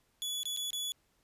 sawtooth tone with dropouts, 3412 Hz, G#7, 46 cents sharp, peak -31 dBFS, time 0.22-0.92 s, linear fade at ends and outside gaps 0 ms, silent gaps 0.432-0.455 / 0.564-0.572 / 0.705-0.731 s, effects pink hiss -73 dBFS RMS until 1.23 s + resampled to 32000 Hz

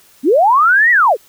sine linear two-way sweep, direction up then down, 229.9 to 1975.5 to 364.6 Hz, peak -7 dBFS, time 0.23-1.17 s, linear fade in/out 50 ms, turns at 0.91 s, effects white hiss -48 dBFS RMS until 1.28 s

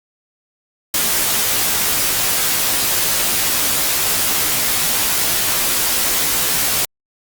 white noise with comb filter, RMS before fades -17 dBFS, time 0.94-6.85 s, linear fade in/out 2 ms, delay 15 ms, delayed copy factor -0.85, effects Opus 48 kbps

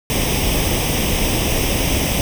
pink noise with comb filter, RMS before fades -18 dBFS, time 0.1-2.21 s, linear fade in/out 0 ms, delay 0.35 ms, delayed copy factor +0.7, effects none

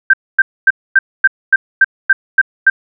sine tone bursts, 1568 Hz, G6, in tune, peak -3 dBFS, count 10, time 0.1-2.7 s, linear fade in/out 5 ms, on 35 ms, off 250 ms, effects none

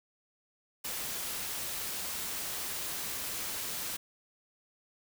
white noise, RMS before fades -37 dBFS, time 0.84-3.97 s, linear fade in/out 10 ms, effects none

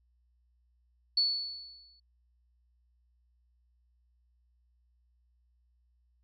sine tone with exponential decay, 4435 Hz, C#8, in tune, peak -22 dBFS, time 1.17-2 s, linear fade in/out 5 ms, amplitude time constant 180 ms, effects added 60 Hz sine -67 dBFS peak until 6.23 s

